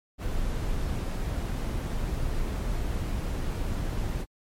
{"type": "noise", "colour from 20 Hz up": "brown", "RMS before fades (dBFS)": -29, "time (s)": [0.18, 4.26], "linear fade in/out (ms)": 50, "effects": ["MP3 64 kbps"]}